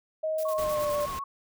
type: tone with pitch glide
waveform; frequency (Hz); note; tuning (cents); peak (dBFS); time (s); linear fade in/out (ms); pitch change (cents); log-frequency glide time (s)
sine; 629 to 586.9; D#5 to D5; +19 to -1; -26; 0.23-1.06; 10; -120; 0.51-0.91
type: noise with tremolo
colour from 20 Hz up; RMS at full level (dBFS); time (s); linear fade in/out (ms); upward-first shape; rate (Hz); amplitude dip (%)
blue; -41; 0.38-1.04; 5; square; 9.6; 75
type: tone with vibrato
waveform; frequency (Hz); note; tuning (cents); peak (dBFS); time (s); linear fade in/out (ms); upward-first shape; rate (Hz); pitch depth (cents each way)
sine; 1089; C#6; -31; -32; 0.45-1.24; 5; sine; 8.1; 41
type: noise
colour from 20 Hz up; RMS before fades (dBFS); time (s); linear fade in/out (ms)
pink; -40; 0.58-1.19; 0
effects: none